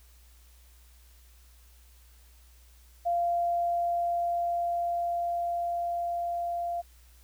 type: tone with level ramp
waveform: sine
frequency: 692 Hz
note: F5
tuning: 16 cents flat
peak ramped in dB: -24 to -29 dBFS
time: 3.05-6.82 s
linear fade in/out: 20 ms
effects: added 60 Hz sine -54 dBFS peak until 7.23 s + white hiss -62 dBFS RMS until 7.23 s